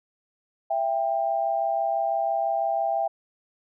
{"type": "tone pair together", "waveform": "sine", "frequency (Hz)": [666, 792], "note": ["E5", "G5"], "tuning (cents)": [18, 18], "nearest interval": "minor third", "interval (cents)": 300, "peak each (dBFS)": -25, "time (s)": [0.7, 3.08], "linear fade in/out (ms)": 10, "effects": []}